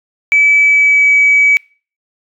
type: tone with pitch glide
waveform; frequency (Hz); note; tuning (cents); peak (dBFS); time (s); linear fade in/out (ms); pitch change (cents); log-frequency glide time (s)
sine; 2299 to 2280; D7 to C#7; -37 to +48; -5; 0.32-1.57; 0; -15; 0.58-1.14
effects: noise-tail reverb RT60 0.4 s tail -26 dB re dry + tanh soft clip ceiling -1 dBFS